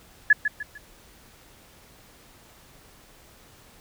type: tone with echo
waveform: sine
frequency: 1704 Hz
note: G#6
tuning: 44 cents sharp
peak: -11 dBFS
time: 0.3-0.33 s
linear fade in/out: 5 ms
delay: 150 ms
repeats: 3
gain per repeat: -9 dB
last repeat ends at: 0.78 s
effects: pink hiss -53 dBFS RMS until 3.8 s